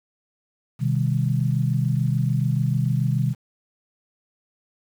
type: tone cluster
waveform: sine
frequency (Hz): 126.8 / 153.7 / 198.6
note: B2 / D#3 / G3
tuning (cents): +46 / -21 / +23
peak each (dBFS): -21 / -23 / -28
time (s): 0.79-3.35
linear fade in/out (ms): 50
effects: 8-bit